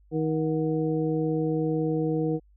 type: harmonic tone with a mistuned harmonic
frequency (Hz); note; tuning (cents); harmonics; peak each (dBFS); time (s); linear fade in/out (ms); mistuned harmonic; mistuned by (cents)
158; D#3; +27; 1 / 2 / 3 / 5; -28 / -27 / -28 / -40; 0.11-2.4; 50; 5; -120
effects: added 50 Hz sine -55 dBFS peak until 2.56 s